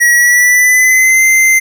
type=tone with pitch glide; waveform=square; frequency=1916 to 2077 Hz; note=A#6 to C7; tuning=+47 to -13 cents; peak=-6 dBFS; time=0-1.6 s; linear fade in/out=20 ms; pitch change=+140 cents; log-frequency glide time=0.12-1.23 s; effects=none